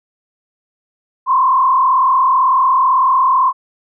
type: tone with frequency modulation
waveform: sine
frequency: 1047 Hz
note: C6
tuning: 1 cent sharp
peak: -9 dBFS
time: 1.26-3.53 s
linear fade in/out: 50 ms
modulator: 38 Hz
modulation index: 1.3
effects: none